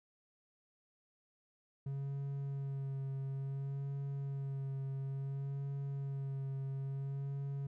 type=tone with vibrato; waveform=triangle; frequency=137.4 Hz; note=C#3; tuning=15 cents flat; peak=-35 dBFS; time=1.86-7.67 s; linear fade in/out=5 ms; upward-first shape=sine; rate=0.58 Hz; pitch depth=23 cents each way; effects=none